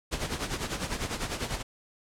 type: noise with tremolo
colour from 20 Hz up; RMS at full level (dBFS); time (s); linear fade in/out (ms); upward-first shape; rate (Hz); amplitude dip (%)
pink; -30; 0.11-1.63; 20; sine; 10; 70
effects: low-pass 9000 Hz 12 dB/octave